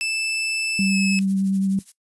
sawtooth tone with pitch glide, 2637 to 2596 Hz, E7 to E7, 0 to -27 cents, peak -19 dBFS, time 0.01-1.19 s, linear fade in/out 0 ms, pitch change -27 cents, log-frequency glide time 0.86-0.96 s
sine tone with vibrato, 193.5 Hz, G3, 22 cents flat, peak -18 dBFS, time 0.79-1.79 s, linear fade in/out 2 ms, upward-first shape sine, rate 9.7 Hz, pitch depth 13 cents each way
violet noise with tremolo, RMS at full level -37 dBFS, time 1.12-1.92 s, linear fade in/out 2 ms, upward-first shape triangle, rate 12 Hz, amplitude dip 90%
effects noise-tail reverb RT60 0.1 s tail -17 dB re dry + resampled to 24000 Hz

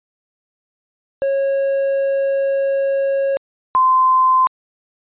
triangle / sine tone pair in turn, 548 / 1034.5 Hz, C#5 / C6, -20 / -20 cents, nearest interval major seventh, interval 1100 cents, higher second, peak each -13 / -10 dBFS, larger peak second, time 1.22-3.37 / 3.75-4.47 s, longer first, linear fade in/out 0 ms, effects resampled to 8000 Hz

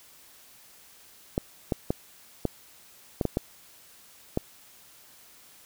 clicks, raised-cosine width 2 ms, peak -11 dBFS, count 8, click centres 1.379 / 1.722 / 1.905 / 2.453 / 3.212 / 3.253 / 3.371 / 4.374 s, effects white hiss -54 dBFS RMS until 5.65 s

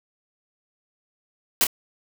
white noise with echo, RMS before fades -18 dBFS, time 1.61-1.64 s, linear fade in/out 0 ms, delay 28 ms, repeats 1, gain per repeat -7 dB, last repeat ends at 1.668 s, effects none

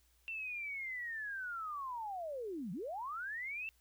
sine linear two-way sweep, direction down then up, 2705 to 160 to 2705 Hz, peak -39 dBFS, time 0.28-3.69 s, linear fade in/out 0 ms, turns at 2.72 s, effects added 60 Hz sine -70 dBFS peak until 3.8 s + white hiss -73 dBFS RMS until 3.8 s

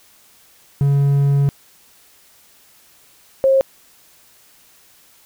triangle / sine tone pair in turn, 140.6 / 536.1 Hz, C#3 / C5, +25 / +42 cents, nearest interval octave + major seventh, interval 2317 cents, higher second, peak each -10 dBFS, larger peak neither, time 0.81-1.49 / 3.44-3.61 s, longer first, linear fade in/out 0 ms, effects white hiss -51 dBFS RMS until 5.25 s

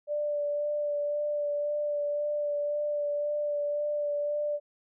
sine tone with vibrato, 587.3 Hz, D5, in tune, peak -27 dBFS, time 0.07-4.6 s, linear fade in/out 50 ms, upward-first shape sine, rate 1.9 Hz, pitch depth 15 cents each way, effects none

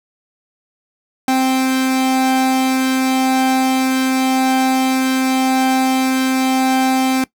45% pulse tone pair together, 261.6 / 783.9 Hz, C4 / G5, 0 / 0 cents, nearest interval octave + perfect fifth, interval 1900 cents, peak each -14 / -20 dBFS, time 1.28-7.24 s, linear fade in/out 2 ms, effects noise-tail reverb RT60 0.1 s tail -19 dB re dry

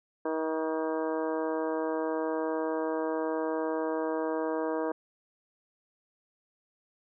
harmonic tone with a mistuned harmonic, 159.1 Hz, D#3, 39 cents sharp, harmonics 2 / 3 / 4 / 5 / 6 / 7 / 8 / 9 / 10, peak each -33 / -32 / -35 / -44 / -38 / -44 / -46 / -53 / -45 dBFS, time 0.25-4.92 s, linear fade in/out 5 ms, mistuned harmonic 8, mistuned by -50 cents, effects none

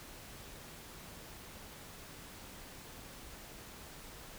silence, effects pink hiss -51 dBFS RMS until 4.38 s

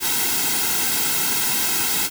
white noise with comb filter, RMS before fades -21 dBFS, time 0-2.1 s, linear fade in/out 50 ms, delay 1.7 ms, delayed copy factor -0.85, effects none

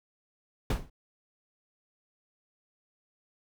brown noise with exponential decay, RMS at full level -19 dBFS, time 0.7-0.9 s, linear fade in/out 5 ms, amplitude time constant 42 ms, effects none

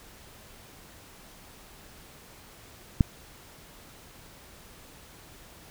click, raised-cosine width 5 ms, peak -6 dBFS, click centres 3.008 s, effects pink hiss -51 dBFS RMS until 5.7 s

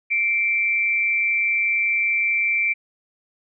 sine tone pair together, 2133 / 2338 Hz, C7 / D7, +33 / -8 cents, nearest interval major second, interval 159 cents, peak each -28 / -18 dBFS, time 0.1-2.74 s, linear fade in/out 20 ms, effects none

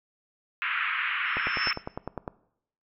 pink band-pass noise, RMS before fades -29 dBFS, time 0.62-1.73 s, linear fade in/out 0 ms, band 1200 to 2800 Hz, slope 48 dB/octave
sine tone with exponential growth, 5300 Hz, E8, 9 cents sharp, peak -25 dBFS, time 1.25-1.71 s, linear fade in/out 5 ms, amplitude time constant 100 ms
click train, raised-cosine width 1 ms, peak -18 dBFS, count 10, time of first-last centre 1.37-2.278 s, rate 9.91 Hz
effects noise-tail reverb RT60 0.7 s tail -19 dB re dry

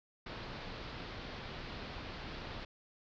pink low-pass noise, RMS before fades -45 dBFS, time 0.26-2.65 s, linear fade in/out 5 ms, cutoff 4800 Hz, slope 48 dB/octave, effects none

